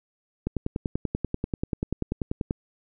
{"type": "click train", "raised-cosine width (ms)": 3, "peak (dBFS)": -13, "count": 22, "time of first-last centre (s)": [0.47, 2.509], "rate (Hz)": 10.3, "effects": []}